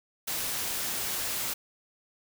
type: noise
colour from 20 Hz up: white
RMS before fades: -32 dBFS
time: 0.27-1.54 s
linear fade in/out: 10 ms
effects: none